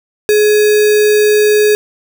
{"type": "tone with sample-and-hold", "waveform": "sine", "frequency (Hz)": 421.8, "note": "G#4", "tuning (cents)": 27, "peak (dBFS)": -6, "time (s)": [0.29, 1.75], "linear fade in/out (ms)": 0, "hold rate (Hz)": 2100, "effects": []}